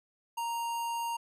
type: tone with notch filter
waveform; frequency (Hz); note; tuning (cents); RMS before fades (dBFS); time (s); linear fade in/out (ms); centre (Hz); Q
square; 932.3; A#5; 0; -34; 0.37-1.17; 10; 4100; 1.7
effects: resampled to 32000 Hz